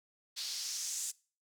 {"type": "noise with band-pass filter sweep", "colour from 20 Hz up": "white", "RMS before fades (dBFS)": -39, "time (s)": [0.36, 1.12], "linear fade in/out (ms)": 20, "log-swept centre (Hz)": [4300, 7600], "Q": 2.8, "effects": ["noise-tail reverb RT60 0.4 s tail -23 dB re dry"]}